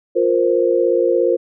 sine chord, F suspended fourth, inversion none, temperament equal with one note detuned, 352.3 / 466.2 / 523.3 Hz, F4 / Bb4 / C5, +15 / 0 / 0 cents, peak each -17 dBFS, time 0.15-1.37 s, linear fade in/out 20 ms, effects none

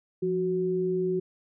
sine tone pair together, 174.26 / 370 Hz, F3 / F#4, -4 / 0 cents, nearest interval octave + minor second, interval 1304 cents, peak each -31 / -25 dBFS, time 0.22-1.2 s, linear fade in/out 10 ms, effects none

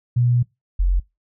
sine tone pair in turn, 121.7 / 44.85 Hz, B2 / F1, -25 / +47 cents, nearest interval octave + perfect fourth, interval 1728 cents, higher first, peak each -14 dBFS, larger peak neither, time 0.16-0.43 / 0.79-1 s, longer first, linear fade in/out 10 ms, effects noise-tail reverb RT60 0.2 s tail -22 dB re dry

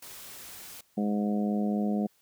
white noise, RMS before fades -45 dBFS, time 0.02-0.81 s, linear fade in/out 5 ms
harmonic tone, 103.83 Hz, G#2, in tune, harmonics 2 / 3 / 4 / 5 / 6 / 7, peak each -26 / -36 / -38 / -39 / -41 / -39 dBFS, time 0.97-2.07 s, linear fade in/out 10 ms
effects white hiss -67 dBFS RMS until 2.21 s

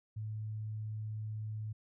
sine tone, 108 Hz, A2, 32 cents flat, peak -37 dBFS, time 0.16-1.73 s, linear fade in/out 10 ms, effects none

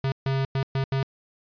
square tone bursts at uneven times, 134.9 Hz, C#3, 47 cents flat, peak -23 dBFS, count 5, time 0.04-0.12 / 0.26-0.45 / 0.55-0.63 / 0.75-0.84 / 0.92-1.03 s, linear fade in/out 2 ms, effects resampled to 11025 Hz

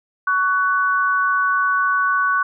sine tone pair together, 1124.1 / 1490 Hz, C#6 / F#6, +24 / +12 cents, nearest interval perfect fourth, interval 488 cents, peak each -18 dBFS, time 0.27-2.43 s, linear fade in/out 5 ms, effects none

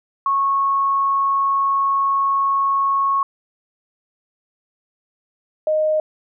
sine tone pair in turn, 1100 / 619.3 Hz, C#6 / D#5, -14 / -8 cents, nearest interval minor seventh, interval 994 cents, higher first, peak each -15 / -15 dBFS, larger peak neither, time 0.26-3.23 / 5.67-6 s, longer first, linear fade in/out 2 ms, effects none

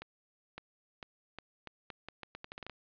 accelerating click train, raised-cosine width 0.3 ms, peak -27 dBFS, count 15, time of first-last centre 0.02-2.697 s, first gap 560 ms, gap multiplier 0.8, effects resampled to 11025 Hz + 11-bit

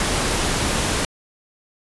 pink noise, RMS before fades -21 dBFS, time 0-1.05 s, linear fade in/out 2 ms, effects resampled to 24000 Hz

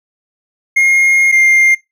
triangle tone pair in turn, 2139 / 2111 Hz, C7 / C7, +38 / +15 cents, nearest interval unison, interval 23 cents, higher first, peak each -5 dBFS, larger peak neither, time 0.76-1.32 / 1.32-1.75 s, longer first, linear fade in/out 10 ms, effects noise-tail reverb RT60 0.2 s tail -22 dB re dry

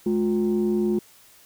sine tone pair together, 212.7 / 356.1 Hz, G#3 / F4, +42 / +34 cents, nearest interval major sixth, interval 892 cents, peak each -21 dBFS, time 0.06-0.99 s, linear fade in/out 5 ms, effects tanh soft clip ceiling -15 dBFS + white hiss -53 dBFS RMS until 1.45 s

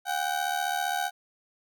30% pulse ring-modulated tone, 760 Hz, F#5, 46 cents sharp, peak -21 dBFS, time 0.05-1.11 s, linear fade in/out 50 ms, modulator 37.6 Hz, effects none

